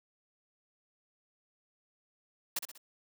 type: noise with echo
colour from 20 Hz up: white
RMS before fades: -33 dBFS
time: 2.56-2.59 s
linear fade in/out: 5 ms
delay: 63 ms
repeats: 3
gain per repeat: -7 dB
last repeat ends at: 2.779 s
effects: high-pass 200 Hz 12 dB/octave